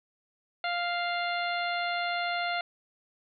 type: harmonic tone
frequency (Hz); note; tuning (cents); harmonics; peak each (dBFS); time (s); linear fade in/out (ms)
698.5; F5; 0; 1 / 2 / 3 / 4 / 5 / 6; -31 / -34 / -35 / -40 / -41 / -41; 0.64-2.61; 2
effects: none